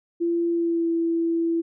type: tone with pitch glide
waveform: sine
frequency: 340.1 to 333.1 Hz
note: F4 to E4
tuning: -46 to +18 cents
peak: -20 dBFS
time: 0.2-1.62 s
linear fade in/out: 20 ms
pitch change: -36 cents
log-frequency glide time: 0.5-0.89 s
effects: none